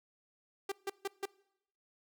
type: tone bursts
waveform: sawtooth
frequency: 393.5 Hz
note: G4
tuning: 7 cents sharp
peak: -30 dBFS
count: 4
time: 0.69-1.256 s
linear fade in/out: 5 ms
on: 29 ms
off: 150 ms
effects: noise-tail reverb RT60 0.8 s tail -23 dB re dry